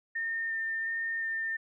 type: tone with vibrato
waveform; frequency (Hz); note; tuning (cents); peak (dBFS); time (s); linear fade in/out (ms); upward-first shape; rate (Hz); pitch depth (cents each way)
sine; 1813; A#6; -49; -30; 0.15-1.57; 10; square; 1.4; 9
effects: none